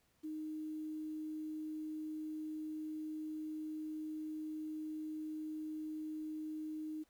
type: tone with quantisation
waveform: sine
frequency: 310 Hz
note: D#4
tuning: 6 cents flat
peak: -40 dBFS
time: 0.23-7.04 s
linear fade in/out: 20 ms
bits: 11
effects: pink hiss -75 dBFS RMS until 7.09 s